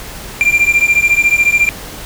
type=beating tone pair; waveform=triangle; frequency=2372 / 2386 Hz; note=D7 / D7; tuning=+17 / +27 cents; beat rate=14 Hz; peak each=-10 dBFS; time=0.41-1.69 s; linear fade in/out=0 ms; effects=added 50 Hz sine -38 dBFS peak until 2.05 s + pink hiss -29 dBFS RMS until 2.05 s